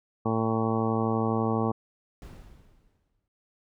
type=harmonic tone; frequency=112.1 Hz; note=A2; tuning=33 cents sharp; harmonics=1 / 2 / 3 / 4 / 5 / 6 / 7 / 8 / 9 / 10; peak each=-30 / -28 / -33 / -31 / -37 / -39 / -34 / -38 / -40 / -35 dBFS; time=0.25-1.72 s; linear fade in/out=10 ms
type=noise with exponential decay; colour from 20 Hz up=brown; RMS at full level=-40 dBFS; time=2.22-3.28 s; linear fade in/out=1 ms; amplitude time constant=230 ms
effects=none